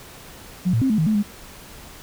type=tone with pitch steps; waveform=sine; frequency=181.4 / 114.2 / 265.2 / 215.6 / 158.4 / 216.2 / 205.9 Hz; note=F#3 / A#2 / C4 / A3 / D#3 / A3 / G#3; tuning=-34 / -35 / +23 / -35 / +31 / -30 / -15 cents; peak=-16 dBFS; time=0.65-1.231 s; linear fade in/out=20 ms; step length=83 ms; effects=pink hiss -42 dBFS RMS until 2.02 s